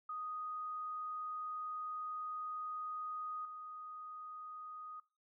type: tone with level steps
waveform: sine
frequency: 1244.5 Hz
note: D#6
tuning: in tune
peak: -40 / -46 dBFS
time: 0.09-5 s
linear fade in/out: 5 ms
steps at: 3.45 s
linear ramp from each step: 2 ms
effects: noise-tail reverb RT60 0.3 s tail -20 dB re dry